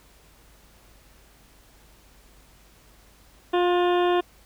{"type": "harmonic tone with a mistuned harmonic", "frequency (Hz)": 353.9, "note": "F4", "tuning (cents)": 23, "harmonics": [1, 2, 3, 4, 5, 7, 8, 9, 10], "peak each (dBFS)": [-20, -25, -29, -36, -36, -40, -39, -41, -40], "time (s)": [3.53, 4.21], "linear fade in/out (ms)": 10, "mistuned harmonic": 4, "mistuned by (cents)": 31, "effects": ["added 50 Hz sine -56 dBFS peak until 4.45 s", "pink hiss -56 dBFS RMS until 4.45 s"]}